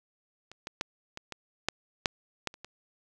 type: clicks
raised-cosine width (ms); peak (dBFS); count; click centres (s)
0.2; -29 / -20 / -13 / -22 / -21 / -9 / -7 / -13 / -30 / -25; 10; 0.516 / 0.671 / 0.811 / 1.174 / 1.323 / 1.686 / 2.058 / 2.473 / 2.541 / 2.646
effects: none